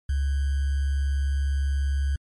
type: tone with sample-and-hold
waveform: sine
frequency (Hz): 69.3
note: C#2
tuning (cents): 0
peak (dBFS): -21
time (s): 0.09-2.16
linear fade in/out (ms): 5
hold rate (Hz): 1575
effects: MP3 48 kbps